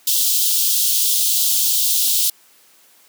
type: high-pass noise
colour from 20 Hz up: white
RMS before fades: -17 dBFS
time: 0.07-2.3 s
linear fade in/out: 5 ms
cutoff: 3100 Hz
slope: 48 dB/octave
effects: white hiss -52 dBFS RMS until 3.08 s + high-pass 200 Hz 12 dB/octave